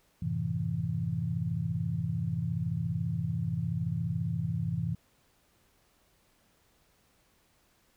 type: chord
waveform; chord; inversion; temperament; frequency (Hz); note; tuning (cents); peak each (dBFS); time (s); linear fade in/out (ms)
sine; F# half-diminished seventh; none; equal; 92.5 / 110 / 130.81 / 164.81; F#2 / A2 / C3 / E3; 0 / 0 / 0 / 0; -38 / -35 / -35 / -32; 0.22-4.95; 5
effects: pink hiss -68 dBFS RMS until 7.96 s